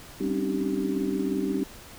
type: tone cluster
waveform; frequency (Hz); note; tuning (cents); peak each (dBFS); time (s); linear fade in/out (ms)
sine; 195.1 / 264.4 / 281.3 / 307.2 / 387.5; G3 / C4 / C#4 / D#4 / G4; -8 / +18 / +26 / -22 / -20; -31; 0.2-1.64; 10
effects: pink hiss -46 dBFS RMS until 1.98 s